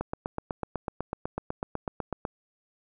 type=click train; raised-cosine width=1 ms; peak=-16 dBFS; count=19; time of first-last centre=0.01-2.252 s; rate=8.03 Hz; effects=none